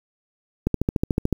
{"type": "click train", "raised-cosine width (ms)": 3, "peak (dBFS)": -7, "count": 10, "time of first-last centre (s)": [0.67, 1.327], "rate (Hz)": 13.7, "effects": ["7-bit"]}